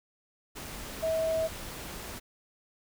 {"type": "tone in noise", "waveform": "sine", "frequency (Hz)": 645, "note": "E5", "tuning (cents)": -38, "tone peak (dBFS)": -26, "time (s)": [1.02, 1.48], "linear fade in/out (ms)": 20, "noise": "pink", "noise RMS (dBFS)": -41, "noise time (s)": [0.55, 2.2], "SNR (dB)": 12, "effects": []}